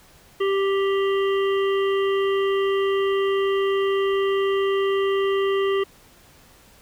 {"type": "harmonic tone with a mistuned harmonic", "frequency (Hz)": 392, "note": "G4", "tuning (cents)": 0, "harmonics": [1, 3, 5, 7, 8], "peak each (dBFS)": [-19, -29, -33, -36, -37], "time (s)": [0.4, 5.84], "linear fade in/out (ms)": 10, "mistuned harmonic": 7, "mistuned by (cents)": 31, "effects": ["pink hiss -52 dBFS RMS until 6.81 s"]}